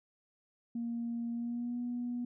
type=tone with pitch glide; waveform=sine; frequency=234.4 to 242.8 Hz; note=A#3 to B3; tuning=+10 to -29 cents; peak=-33 dBFS; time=0.75-2.25 s; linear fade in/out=5 ms; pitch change=+61 cents; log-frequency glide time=1.32-1.79 s; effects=tanh soft clip ceiling -29 dBFS